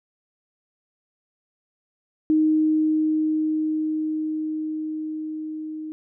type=tone with level ramp; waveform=sine; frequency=311.1 Hz; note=D#4; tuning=in tune; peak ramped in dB=-15 to -30 dBFS; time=2.3-5.92 s; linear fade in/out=0 ms; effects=none